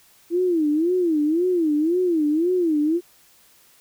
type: tone with vibrato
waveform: sine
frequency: 329.6 Hz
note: E4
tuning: in tune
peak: -17 dBFS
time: 0.3-3.01 s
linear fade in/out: 50 ms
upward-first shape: sine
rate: 1.9 Hz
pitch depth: 190 cents each way
effects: white hiss -55 dBFS RMS until 3.8 s